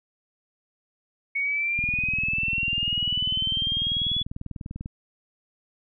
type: linear sweep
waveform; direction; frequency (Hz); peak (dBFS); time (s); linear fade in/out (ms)
sine; up; 2217 to 3418; -23; 1.35-4.23; 10
type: click train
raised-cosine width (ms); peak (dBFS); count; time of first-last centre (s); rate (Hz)
5; -22; 63; 1.79-4.859; 20.2
effects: none

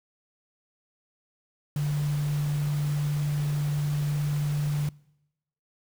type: tone in noise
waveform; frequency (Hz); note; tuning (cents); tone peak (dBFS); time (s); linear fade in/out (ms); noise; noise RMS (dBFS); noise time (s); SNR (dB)
sine; 146.83; D3; 0; -24; 1.76-4.89; 2; pink; -42; 1.76-4.89; +15
effects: noise-tail reverb RT60 0.9 s tail -24 dB re dry

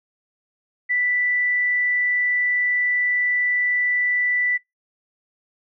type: tone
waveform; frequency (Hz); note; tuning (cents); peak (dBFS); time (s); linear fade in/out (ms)
sine; 1975.5; B6; 0; -18; 0.89-4.58; 20
effects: noise-tail reverb RT60 0.2 s tail -25 dB re dry

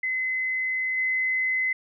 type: tone with level steps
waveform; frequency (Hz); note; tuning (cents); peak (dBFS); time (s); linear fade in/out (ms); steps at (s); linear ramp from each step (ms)
sine; 2040; C7; -44; -24 / -22; 0.03-1.73; 5; 0.97; 10
effects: none

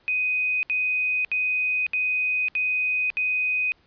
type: tone bursts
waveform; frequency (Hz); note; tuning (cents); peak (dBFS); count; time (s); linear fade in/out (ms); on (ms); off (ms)
sine; 2501; D#7; +8; -21; 6; 0.08-3.72; 0; 550; 68
effects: pink hiss -61 dBFS RMS until 3.86 s + resampled to 11025 Hz

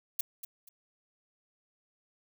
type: noise with echo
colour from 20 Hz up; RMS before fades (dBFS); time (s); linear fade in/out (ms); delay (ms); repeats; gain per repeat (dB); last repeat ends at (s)
violet; -30; 0.19-0.21; 5; 240; 2; -11; 0.69
effects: none

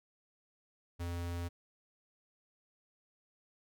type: tone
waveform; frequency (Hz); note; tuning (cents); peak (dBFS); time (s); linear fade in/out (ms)
square; 86.3; F2; -20; -37; 0.99-1.49; 20
effects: none

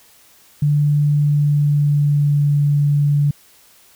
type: tone with pitch glide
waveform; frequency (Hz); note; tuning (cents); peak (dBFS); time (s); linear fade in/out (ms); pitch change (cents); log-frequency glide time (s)
sine; 146.83 to 144.89; D3 to D3; 0 to -23; -12; 0.62-3.31; 5; -23; 1.14-2.49
effects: white hiss -50 dBFS RMS until 3.95 s

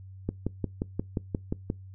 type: click train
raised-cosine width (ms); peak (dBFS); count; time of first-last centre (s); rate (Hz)
3; -15; 9; 0.29-1.701; 5.67
effects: noise-tail reverb RT60 0.2 s tail -23 dB re dry + added 95 Hz sine -43 dBFS peak until 1.94 s

